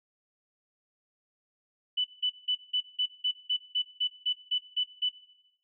sine tone bursts, 2988 Hz, F#7, 16 cents sharp, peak -25 dBFS, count 13, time 1.97-5.092 s, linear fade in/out 10 ms, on 74 ms, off 180 ms, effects noise-tail reverb RT60 0.9 s tail -17 dB re dry

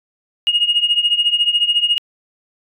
sine tone with tremolo, 2866 Hz, F7, 44 cents sharp, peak -8 dBFS, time 0.47-1.98 s, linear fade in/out 0 ms, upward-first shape triangle, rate 14 Hz, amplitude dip 90%, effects tanh soft clip ceiling -6 dBFS

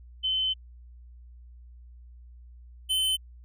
sine / square tone pair in turn, 3059 / 3059 Hz, G7 / G7, -43 / -43 cents, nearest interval unison, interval 0 cents, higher neither, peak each -24 dBFS, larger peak neither, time 0.23-0.54 / 2.89-3.17 s, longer first, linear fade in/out 20 ms, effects added 60 Hz sine -46 dBFS peak until 3.44 s

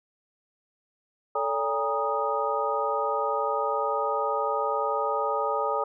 sine tone cluster, 439.9 / 571 / 811 / 943 / 1242 Hz, A4 / D5 / G#5 / A#5 / D#6, 0 / -49 / -41 / +20 / -3 cents, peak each -31 / -30 / -31 / -32 / -29 dBFS, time 1.35-5.84 s, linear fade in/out 5 ms, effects none

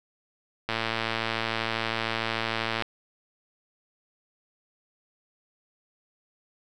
click train, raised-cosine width 0.3 ms, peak -11 dBFS, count 242, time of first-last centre 0.69-2.823 s, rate 113 Hz, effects none

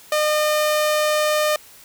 sawtooth tone, 607 Hz, D#5, 43 cents flat, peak -13 dBFS, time 0.12-1.56 s, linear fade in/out 2 ms, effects white hiss -46 dBFS RMS until 1.84 s

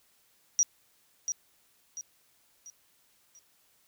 sine tone with echo, 5770 Hz, F#8, 44 cents flat, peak -20 dBFS, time 0.59-0.63 s, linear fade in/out 0 ms, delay 690 ms, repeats 4, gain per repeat -8 dB, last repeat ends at 3.39 s, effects white hiss -67 dBFS RMS until 3.87 s

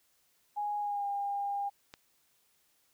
sine tone with pitch glide, 828 to 804.9 Hz, G#5 to G5, -5 to +46 cents, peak -31 dBFS, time 0.56-1.7 s, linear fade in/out 20 ms, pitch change -49 cents, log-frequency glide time 0.8-1.06 s
click, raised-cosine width 0.2 ms, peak -28 dBFS, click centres 1.939 s
effects white hiss -71 dBFS RMS until 2.93 s

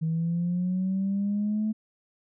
sine linear sweep, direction up, 159 to 218.1 Hz, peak -23 dBFS, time 0.01-1.73 s, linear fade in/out 20 ms, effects tanh soft clip ceiling -20 dBFS

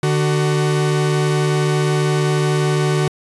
45% pulse tone pair together, 149.2 / 375.7 Hz, D3 / F#4, +28 / +26 cents, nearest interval octave + major third, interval 1598 cents, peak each -16 / -20 dBFS, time 0.03-3.08 s, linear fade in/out 2 ms, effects resampled to 24000 Hz

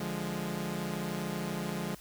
sawtooth chord, D diminished, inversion none, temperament equal, 146.83 / 174.61 / 207.7 Hz, D3 / F3 / Ab3, 0 / 0 / 0 cents, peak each -36 / -33 / -33 dBFS, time 0-1.95 s, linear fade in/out 5 ms, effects added 50 Hz sine -57 dBFS peak until 2 s + white hiss -54 dBFS RMS until 2 s

